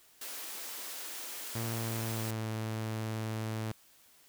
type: high-pass noise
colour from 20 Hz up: white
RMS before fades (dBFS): -42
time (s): 0.21-2.31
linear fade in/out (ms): 5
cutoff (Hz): 260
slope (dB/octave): 24
type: tone with pitch glide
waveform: sawtooth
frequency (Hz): 114.3 to 110.15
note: A#2 to A2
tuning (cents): -34 to +2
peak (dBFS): -30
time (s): 1.55-3.72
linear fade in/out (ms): 5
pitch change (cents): -64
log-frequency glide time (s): 1.74-2.44
effects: white hiss -62 dBFS RMS until 4.28 s